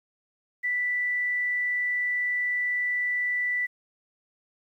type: tone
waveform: sine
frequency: 1974 Hz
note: B6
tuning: 1 cent flat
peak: -24 dBFS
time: 0.63-3.67 s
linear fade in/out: 20 ms
effects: 10-bit